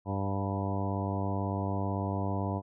harmonic tone with a mistuned harmonic, 98 Hz, G2, in tune, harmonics 1 / 2 / 3 / 4 / 5 / 6 / 7 / 8 / 9 / 10, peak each -32 / -36 / -38 / -42 / -43 / -42 / -40 / -46 / -42 / -41 dBFS, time 0.05-2.62 s, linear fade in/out 50 ms, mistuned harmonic 7, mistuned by +17 cents, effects none

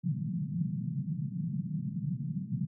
white band-pass noise, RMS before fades -34 dBFS, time 0.03-2.67 s, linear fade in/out 20 ms, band 130 to 190 Hz, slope 48 dB/octave, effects none

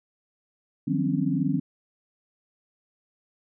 sine tone cluster, 153.9 / 179.1 / 193.8 / 257.8 / 279.8 Hz, D#3 / F3 / G3 / C4 / C#4, -19 / +44 / -20 / -26 / +16 cents, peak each -28 / -30 / -31 / -27 / -28 dBFS, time 0.87-1.6 s, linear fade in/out 10 ms, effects none

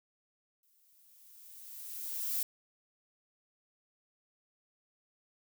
violet noise with exponential growth, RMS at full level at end -32 dBFS, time 0.63-2.43 s, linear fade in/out 2 ms, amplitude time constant 390 ms, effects none

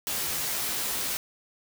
white noise with comb filter, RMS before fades -30 dBFS, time 0.07-1.17 s, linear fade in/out 0 ms, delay 14 ms, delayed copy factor +0.6, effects none

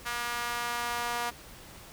sawtooth tone with high-pass filter sweep, 238.9 Hz, A#3, 43 cents sharp, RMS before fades -33 dBFS, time 0.05-1.31 s, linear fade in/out 20 ms, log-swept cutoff 1300 to 860 Hz, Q 1.5, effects pink hiss -49 dBFS RMS until 1.92 s

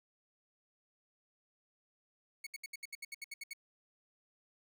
sawtooth tone bursts, 2215 Hz, C#7, 2 cents flat, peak -38 dBFS, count 12, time 2.44-3.534 s, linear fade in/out 5 ms, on 27 ms, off 70 ms, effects none

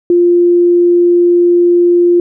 sine tone, 349.2 Hz, F4, in tune, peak -5 dBFS, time 0.1-2.2 s, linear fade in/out 2 ms, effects none

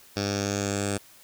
10% pulse tone with low-pass filter sweep, 100.4 Hz, G2, 42 cents sharp, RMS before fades -28 dBFS, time 0.16-0.98 s, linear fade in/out 10 ms, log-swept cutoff 5200 to 8600 Hz, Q 5.2, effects white hiss -53 dBFS RMS until 1.23 s

